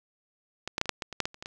clicks, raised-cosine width 0.2 ms, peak -16 / -11 / -7 / -23 / -7 / -15 / -21 / -8 / -13 / -30 / -22 / -21 dBFS, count 12, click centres 0.676 / 0.781 / 0.814 / 0.857 / 0.893 / 1.022 / 1.127 / 1.203 / 1.255 / 1.344 / 1.425 / 1.459 s, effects none

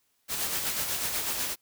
white noise with tremolo, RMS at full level -29 dBFS, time 0.28-1.56 s, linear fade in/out 50 ms, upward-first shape sine, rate 8.1 Hz, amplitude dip 40%, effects white hiss -72 dBFS RMS until 1.61 s

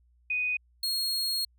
sine / 40% pulse tone pair in turn, 2489 / 4280 Hz, D#7 / C8, 0 / +38 cents, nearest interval major sixth, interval 938 cents, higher second, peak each -26 dBFS, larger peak neither, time 0.3-0.57 / 0.83-1.45 s, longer second, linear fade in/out 5 ms, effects added 60 Hz sine -61 dBFS peak until 1.58 s

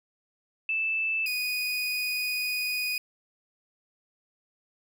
sine / 30% pulse tone pair in turn, 2637 / 2481 Hz, E7 / D#7, 0 / -6 cents, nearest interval minor second, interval 106 cents, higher first, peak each -25 dBFS, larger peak neither, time 0.69-1.26 / 1.26-2.98 s, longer second, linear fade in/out 2 ms, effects none

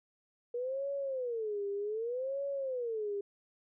sine tone with vibrato, 473.7 Hz, A#4, 28 cents sharp, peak -33 dBFS, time 0.54-3.21 s, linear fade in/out 5 ms, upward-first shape sine, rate 0.65 Hz, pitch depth 290 cents each way, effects none

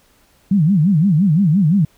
sine tone with vibrato, 174.61 Hz, F3, in tune, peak -10 dBFS, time 0.51-1.85 s, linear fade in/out 5 ms, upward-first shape sine, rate 5.8 Hz, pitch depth 290 cents each way, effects pink hiss -55 dBFS RMS until 1.97 s

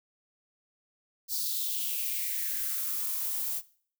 violet noise with high-pass filter sweep, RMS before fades -32 dBFS, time 1.28-3.62 s, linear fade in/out 50 ms, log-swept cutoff 4800 to 660 Hz, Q 4.2, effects noise-tail reverb RT60 0.5 s tail -19 dB re dry

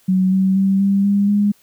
sine tone with pitch steps, 186.8 / 190.28 / 193.83 / 197.45 / 201.1 / 204.9 Hz, F#3 / F#3 / G3 / G3 / G3 / G#3, +17 / +49 / -19 / +13 / +44 / -23 cents, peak -12 dBFS, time 0.08-1.52 s, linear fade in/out 10 ms, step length 240 ms, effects white hiss -55 dBFS RMS until 1.62 s

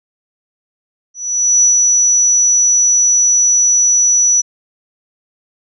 sine tone with ADSR envelope, 5910 Hz, F#8, 3 cents flat, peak -6 dBFS, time 1.14-4.42 s, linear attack 490 ms, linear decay 110 ms, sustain -2 dB, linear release 20 ms, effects none

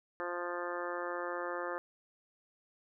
harmonic tone, 175.4 Hz, F3, 8 cents sharp, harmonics 2 / 3 / 4 / 5 / 6 / 7 / 8 / 9 / 10, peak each -42 / -40 / -47 / -46 / -45 / -43 / -48 / -47 / -46 dBFS, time 0.2-1.78 s, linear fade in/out 0 ms, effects none

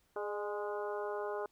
harmonic tone with a mistuned harmonic, 207.4 Hz, G#3, 2 cents flat, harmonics 2 / 3 / 4 / 5 / 6 / 7, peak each -38 / -42 / -44 / -46 / -48 / -49 dBFS, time 0.16-1.46 s, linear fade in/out 2 ms, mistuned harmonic 3, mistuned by -38 cents, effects pink hiss -73 dBFS RMS until 1.51 s

